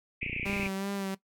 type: band-pass noise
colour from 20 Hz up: white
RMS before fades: -36 dBFS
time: 0.21-0.68 s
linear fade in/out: 10 ms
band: 2200 to 2600 Hz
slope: 96 dB/octave
type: click train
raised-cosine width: 3 ms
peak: -26 dBFS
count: 14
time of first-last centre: 0.23-0.665 s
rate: 29.9 Hz
type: tone with vibrato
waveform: sawtooth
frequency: 196.1 Hz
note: G3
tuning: 1 cent sharp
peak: -28 dBFS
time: 0.45-1.15 s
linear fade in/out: 10 ms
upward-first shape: sine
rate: 2.7 Hz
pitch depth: 32 cents each way
effects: noise-tail reverb RT60 0.1 s tail -17 dB re dry